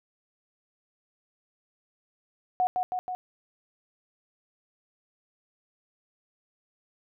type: tone with echo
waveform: sine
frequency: 733 Hz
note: F#5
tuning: 16 cents flat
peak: -21 dBFS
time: 2.6-2.67 s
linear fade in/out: 0 ms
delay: 160 ms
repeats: 3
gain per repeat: -3 dB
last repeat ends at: 3.15 s
effects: none